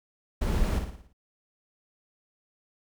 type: noise with echo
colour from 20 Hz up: brown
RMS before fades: -26 dBFS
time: 0.41-0.79 s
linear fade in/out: 10 ms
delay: 57 ms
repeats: 6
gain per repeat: -6 dB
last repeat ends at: 1.132 s
effects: none